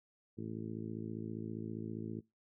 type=harmonic tone; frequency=55 Hz; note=A1; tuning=in tune; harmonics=2 / 3 / 4 / 5 / 6 / 7 / 8; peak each=-46 / -48 / -44 / -50 / -46 / -50 / -54 dBFS; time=0.37-2.21 s; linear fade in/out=20 ms; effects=noise-tail reverb RT60 0.2 s tail -21 dB re dry